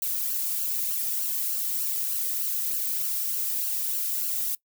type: noise with flanger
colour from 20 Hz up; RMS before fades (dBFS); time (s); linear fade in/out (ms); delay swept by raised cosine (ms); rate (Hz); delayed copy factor
violet; -28; 0.02-4.55; 2; 0.68 to 1.68; 3.3; +0.55
effects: noise-tail reverb RT60 0.1 s tail -22 dB re dry